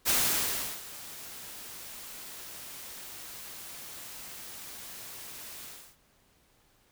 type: noise with ADSR envelope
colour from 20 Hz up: white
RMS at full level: -25 dBFS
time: 0.05-5.97 s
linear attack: 33 ms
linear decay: 720 ms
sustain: -19 dB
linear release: 320 ms
effects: pink hiss -66 dBFS RMS until 6.91 s